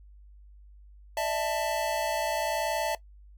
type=chord; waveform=square; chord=D suspended second; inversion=none; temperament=equal with one note detuned; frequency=598.6 / 659.3 / 880 Hz; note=D5 / E5 / A5; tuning=+33 / 0 / 0 cents; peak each=-34 / -31 / -32 dBFS; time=1.17-2.95 s; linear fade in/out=2 ms; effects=noise-tail reverb RT60 0.1 s tail -18 dB re dry + added 50 Hz sine -49 dBFS peak until 3.37 s